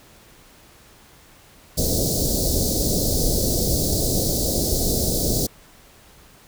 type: band-stop noise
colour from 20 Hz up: pink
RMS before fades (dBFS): -21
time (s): 1.77-5.47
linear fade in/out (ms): 10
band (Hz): 650 to 4200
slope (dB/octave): 48
effects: pink hiss -50 dBFS RMS until 6.47 s